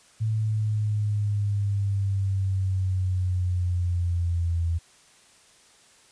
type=exponential sweep; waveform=sine; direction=down; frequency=110.3 to 83.4 Hz; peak=-22 dBFS; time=0.2-4.79 s; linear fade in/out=20 ms; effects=white hiss -56 dBFS RMS until 6.11 s + resampled to 22050 Hz